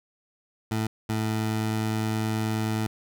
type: tone pair in turn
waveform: 20% pulse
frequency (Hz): 110 / 109.57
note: A2 / A2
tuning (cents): 0 / -7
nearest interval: unison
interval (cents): 7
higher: first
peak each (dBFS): -20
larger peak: neither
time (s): 0.71-0.87 / 1.09-2.87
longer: second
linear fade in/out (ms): 5
effects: none